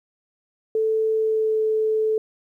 sine tone with pitch glide, 440 to 436 Hz, A4 to A4, 0 to -16 cents, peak -18 dBFS, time 0.75-2.18 s, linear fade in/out 2 ms, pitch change -16 cents, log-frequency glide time 1.14-1.61 s, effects 10-bit

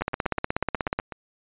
two click trains, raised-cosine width 0.5 ms, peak -19 / -9 dBFS, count 10 / 17, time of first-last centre 0.01-1.122 / 0.02-0.99 s, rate 8.09 / 16.5 Hz, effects resampled to 8000 Hz

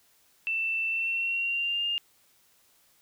sine tone with pitch glide, 2669 to 2815 Hz, E7 to F7, +21 to +13 cents, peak -26 dBFS, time 0.47-1.98 s, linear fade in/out 0 ms, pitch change +92 cents, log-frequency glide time 0.88-1.86 s, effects white hiss -64 dBFS RMS until 3.01 s

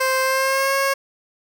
15% pulse tone with pitch glide, 523.3 to 546.2 Hz, C5 to C#5, 0 to -26 cents, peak -11 dBFS, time 0-0.94 s, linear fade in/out 10 ms, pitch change +74 cents, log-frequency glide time 0.22-0.75 s, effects none

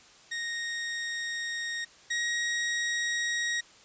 sawtooth tone pair in turn, 1864.7 / 1888.5 Hz, A#6 / A#6, 0 / +22 cents, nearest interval unison, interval 22 cents, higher second, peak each -28 / -24 dBFS, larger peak second, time 0.31-1.85 / 2.1-3.61 s, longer first, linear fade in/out 10 ms, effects white hiss -55 dBFS RMS until 3.84 s + resampled to 16000 Hz

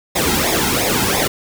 pink noise with flanger, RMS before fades -17 dBFS, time 0.15-1.28 s, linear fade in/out 10 ms, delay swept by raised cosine 0.66 to 1.76 ms, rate 2.9 Hz, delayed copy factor -0.8, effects none

